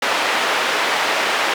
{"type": "band-pass noise", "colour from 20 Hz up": "white", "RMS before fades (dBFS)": -19, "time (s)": [0.02, 1.54], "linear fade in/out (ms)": 5, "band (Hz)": [430, 2300], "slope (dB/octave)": 12, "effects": []}